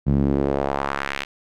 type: tone with band-pass filter sweep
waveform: sawtooth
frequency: 69.4 Hz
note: C#2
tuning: 3 cents sharp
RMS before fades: -22 dBFS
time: 0.06-1.25 s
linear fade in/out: 20 ms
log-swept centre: 160 to 2700 Hz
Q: 1.6
effects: none